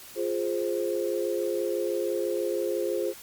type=chord; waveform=sine; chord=F minor; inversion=none; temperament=equal; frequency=349.2 / 415.3 / 523.3 Hz; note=F4 / Ab4 / C5; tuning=0 / 0 / 0 cents; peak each=-30 dBFS; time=0.15-3.14 s; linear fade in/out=50 ms; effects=white hiss -46 dBFS RMS until 3.22 s + Opus 48 kbps

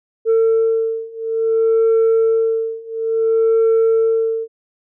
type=beating tone pair; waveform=sine; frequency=450 / 450.58 Hz; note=A4 / A4; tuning=+39 / +41 cents; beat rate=0.58 Hz; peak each=-15 / -14 dBFS; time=0.25-4.48 s; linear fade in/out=50 ms; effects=tanh soft clip ceiling -9 dBFS

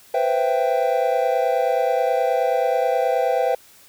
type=chord; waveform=triangle; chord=C major seventh; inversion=third; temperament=equal with one note detuned; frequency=493.9 / 523.3 / 666.9 / 784 Hz; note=B4 / C5 / E5 / G5; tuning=0 / 0 / +20 / 0 cents; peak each=-21 dBFS; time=0.14-3.55 s; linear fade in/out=5 ms; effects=white hiss -50 dBFS RMS until 3.88 s

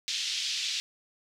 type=band-pass noise; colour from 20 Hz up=pink; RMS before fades=-32 dBFS; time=0.08-0.8 s; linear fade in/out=0 ms; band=2900 to 5700 Hz; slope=24 dB/octave; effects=none

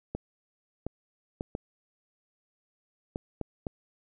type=clicks; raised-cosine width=2 ms; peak=-19 dBFS; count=7; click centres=0.15 / 0.866 / 1.409 / 1.551 / 3.159 / 3.413 / 3.668 s; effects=none

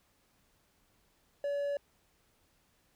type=tone; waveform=triangle; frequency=570 Hz; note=C#5; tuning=48 cents sharp; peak=-29 dBFS; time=1.44-1.77 s; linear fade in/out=2 ms; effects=pink hiss -71 dBFS RMS until 2.95 s

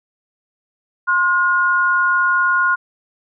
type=tone pair together; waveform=sine; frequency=1057.2 / 1433 Hz; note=C6 / F6; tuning=+18 / +44 cents; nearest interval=perfect fourth; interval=526 cents; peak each=-18 / -14 dBFS; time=1.07-2.76 s; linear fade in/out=20 ms; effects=none

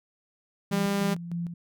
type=tone with tremolo; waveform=sine; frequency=171.1 Hz; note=F3; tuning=35 cents flat; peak=-28 dBFS; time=0.71-1.54 s; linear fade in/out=5 ms; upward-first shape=square; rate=3.3 Hz; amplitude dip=55%
type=tone; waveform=sawtooth; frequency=200 Hz; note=G3; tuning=35 cents sharp; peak=-21 dBFS; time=0.71-1.15 s; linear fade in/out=20 ms
effects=none

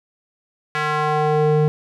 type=tone with band-pass filter sweep; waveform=square; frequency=152 Hz; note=D#3; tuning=40 cents flat; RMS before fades=-18 dBFS; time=0.75-1.68 s; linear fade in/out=0 ms; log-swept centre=1700 to 310 Hz; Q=1.5; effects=none

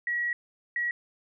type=tone bursts at uneven times; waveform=sine; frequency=1917 Hz; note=A#6; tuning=48 cents sharp; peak=-26 dBFS; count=2; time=0.07-0.33 / 0.76-0.91 s; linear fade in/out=2 ms; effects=none

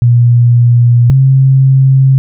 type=tone pair in turn; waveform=sine; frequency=120 / 133.7 Hz; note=B2 / C3; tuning=-49 / +38 cents; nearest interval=major second; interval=187 cents; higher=second; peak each=-3 dBFS; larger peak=neither; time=0.02-1.1 / 1.1-2.18 s; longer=neither; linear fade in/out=0 ms; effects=none

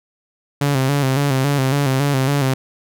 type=tone with vibrato; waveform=sawtooth; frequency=137.3 Hz; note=C#3; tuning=16 cents flat; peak=-11 dBFS; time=0.61-2.54 s; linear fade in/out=5 ms; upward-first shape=square; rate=3.6 Hz; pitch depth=66 cents each way; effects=none

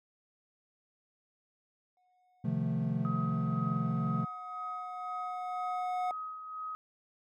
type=tone with exponential growth; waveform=triangle; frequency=730 Hz; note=F#5; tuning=24 cents flat; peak=-28 dBFS; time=1.97-6.11 s; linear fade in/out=1 ms; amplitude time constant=900 ms
type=chord; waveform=triangle; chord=F dominant seventh; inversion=second; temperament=equal with one note detuned; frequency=130.81 / 153.51 / 174.61 / 220 Hz; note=C3 / Eb3 / F3 / A3; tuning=0 / -23 / 0 / 0 cents; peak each=-33 dBFS; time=2.44-4.25 s; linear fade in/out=10 ms
type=tone with tremolo; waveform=sine; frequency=1263 Hz; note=D#6; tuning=26 cents sharp; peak=-36 dBFS; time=3.05-6.75 s; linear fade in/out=0 ms; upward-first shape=sine; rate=2 Hz; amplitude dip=50%
effects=none

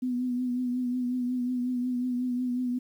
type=tone with vibrato; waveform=sine; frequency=248.8 Hz; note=B3; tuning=13 cents sharp; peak=-26 dBFS; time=0.02-2.79 s; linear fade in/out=10 ms; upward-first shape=triangle; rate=5.5 Hz; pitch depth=42 cents each way; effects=10-bit

